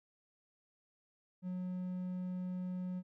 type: tone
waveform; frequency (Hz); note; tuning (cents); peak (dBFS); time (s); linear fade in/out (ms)
triangle; 182.2; F#3; -26; -35; 1.42-3.03; 50
effects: none